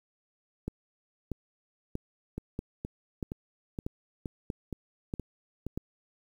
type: two click trains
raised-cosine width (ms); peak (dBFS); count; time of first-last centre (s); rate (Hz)
3; -20 / -22; 9 / 8; 0.68-5.776 / 2.38-5.666; 1.57 / 2.13
effects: 9-bit